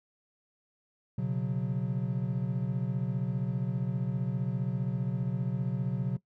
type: chord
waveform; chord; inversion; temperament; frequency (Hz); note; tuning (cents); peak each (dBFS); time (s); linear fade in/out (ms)
triangle; B suspended second; none; equal with one note detuned; 123.47 / 138.59 / 182.77; B2 / C#3 / F#3; 0 / 0 / -21; -31; 1.18-6.17; 5
effects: noise-tail reverb RT60 0.1 s tail -18 dB re dry